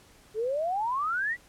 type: exponential sweep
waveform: sine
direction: up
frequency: 415.3 to 2002 Hz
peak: -26 dBFS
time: 0.34-1.37 s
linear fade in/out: 50 ms
effects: pink hiss -57 dBFS RMS until 1.48 s + low-pass 12000 Hz 12 dB/octave